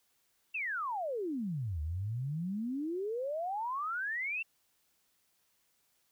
sine exponential two-way sweep, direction down then up, 2750 to 73.42 to 2750 Hz, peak -33 dBFS, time 0.54-4.43 s, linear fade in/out 10 ms, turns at 1.81 s, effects white hiss -74 dBFS RMS until 6.11 s

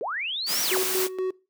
sine linear two-way sweep, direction up then down, 370 to 5920 to 370 Hz, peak -27 dBFS, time 0.01-0.78 s, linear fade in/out 0 ms, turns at 0.62 s
white noise, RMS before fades -27 dBFS, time 0.46-1.09 s, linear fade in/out 50 ms
triangle tone with tremolo, 373.2 Hz, F#4, 15 cents sharp, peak -21 dBFS, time 0.71-1.31 s, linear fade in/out 10 ms, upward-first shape square, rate 4.2 Hz, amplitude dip 65%
effects noise-tail reverb RT60 0.3 s tail -22 dB re dry + high-pass 200 Hz 12 dB/octave

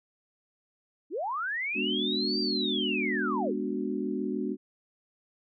sine linear two-way sweep, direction up then down, 261.6 to 4755 to 261.6 Hz, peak -29 dBFS, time 1.1-3.55 s, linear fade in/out 50 ms, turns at 2.4 s
sine chord, G# half-diminished seventh, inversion none, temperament equal, 207.7 / 246.9 / 293.7 / 370 Hz, G#3 / B3 / D4 / F#4, 0 / 0 / 0 / 0 cents, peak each -34 dBFS, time 1.74-4.57 s, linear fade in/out 50 ms
effects none

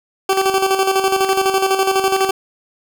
20% pulse tone with tremolo, 385.1 Hz, G4, 31 cents flat, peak -7 dBFS, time 0.29-2.31 s, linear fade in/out 5 ms, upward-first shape square, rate 12 Hz, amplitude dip 55%, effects none

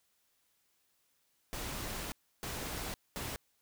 pink noise bursts at uneven times, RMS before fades -40 dBFS, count 3, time 1.53-2.12 / 2.43-2.94 / 3.16-3.36 s, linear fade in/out 0 ms, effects white hiss -75 dBFS RMS until 3.61 s

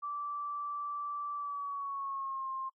sine tone with pitch glide, 1164 to 1061.2 Hz, D6 to C6, -16 to +24 cents, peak -35 dBFS, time 0.02-2.7 s, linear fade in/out 20 ms, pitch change -160 cents, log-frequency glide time 1.35-2.5 s, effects noise-tail reverb RT60 0.1 s tail -26 dB re dry

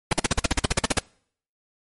pink noise bursts, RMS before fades -19 dBFS, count 14, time 0.11-0.989 s, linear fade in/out 5 ms, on 21 ms, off 45 ms, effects noise-tail reverb RT60 0.6 s tail -26 dB re dry + MP3 48 kbps

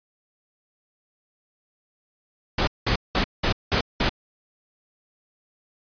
pink noise bursts, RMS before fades -21 dBFS, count 6, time 2.58-4.094 s, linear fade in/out 5 ms, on 94 ms, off 190 ms, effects resampled to 11025 Hz

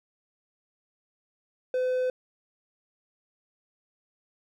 triangle tone, 508 Hz, B4, 49 cents sharp, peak -22 dBFS, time 1.74-2.1 s, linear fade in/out 2 ms, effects none

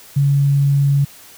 sine tone, 140.6 Hz, C#3, 25 cents sharp, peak -11 dBFS, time 0.16-1.05 s, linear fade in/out 10 ms, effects white hiss -42 dBFS RMS until 1.37 s

